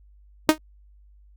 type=tone with exponential decay; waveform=sawtooth; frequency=311.1 Hz; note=D#4; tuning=in tune; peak=-5 dBFS; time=0.49-0.58 s; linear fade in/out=0 ms; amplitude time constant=18 ms; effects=added 50 Hz sine -50 dBFS peak until 1.36 s + Opus 48 kbps